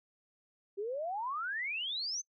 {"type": "exponential sweep", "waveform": "sine", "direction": "up", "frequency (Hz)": [383.5, 6370], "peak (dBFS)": -34, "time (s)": [0.77, 2.22], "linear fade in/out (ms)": 20, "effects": ["noise-tail reverb RT60 0.1 s tail -25 dB re dry"]}